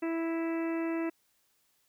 harmonic tone, 329.6 Hz, E4, in tune, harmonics 1 / 2 / 3 / 4 / 5 / 6 / 7 / 8, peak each -30 / -40 / -45 / -47 / -49 / -46 / -52 / -48 dBFS, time 0.02-1.1 s, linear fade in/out 10 ms, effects white hiss -72 dBFS RMS until 1.88 s

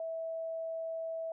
sine tone, 653 Hz, E5, 17 cents flat, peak -35 dBFS, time 0-1.32 s, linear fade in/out 2 ms, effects none

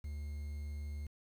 triangle tone with quantisation, 73.42 Hz, D2, in tune, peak -37 dBFS, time 0.04-1.07 s, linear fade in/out 5 ms, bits 10, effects none

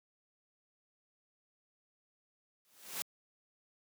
white noise with exponential growth, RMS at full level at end -35 dBFS, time 2.65-3.02 s, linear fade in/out 0 ms, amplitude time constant 80 ms, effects high-pass 150 Hz 12 dB/octave

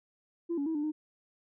sine tone with pitch steps, 339.2 / 283.1 / 322.5 / 295.4 / 307 Hz, E4 / C#4 / E4 / D4 / D#4, +50 / +37 / -38 / +10 / -23 cents, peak -28 dBFS, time 0.49-0.92 s, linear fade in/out 20 ms, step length 86 ms, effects tanh soft clip ceiling -26 dBFS

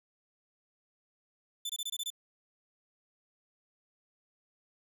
sawtooth tone bursts, 3520 Hz, A7, in tune, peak -31 dBFS, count 7, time 1.65-2.103 s, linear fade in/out 5 ms, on 45 ms, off 23 ms, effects none

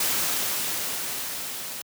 white noise with level ramp, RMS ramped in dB -24 to -35 dBFS, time 0-1.82 s, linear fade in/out 5 ms, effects high-pass 100 Hz 12 dB/octave

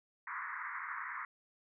pink band-pass noise, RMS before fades -42 dBFS, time 0.27-1.25 s, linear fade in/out 2 ms, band 980 to 2100 Hz, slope 96 dB/octave, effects none

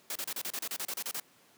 white noise bursts, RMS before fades -36 dBFS, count 13, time 0.1-1.199 s, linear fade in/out 2 ms, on 55 ms, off 32 ms, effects pink hiss -62 dBFS RMS until 1.57 s + high-pass 200 Hz 12 dB/octave

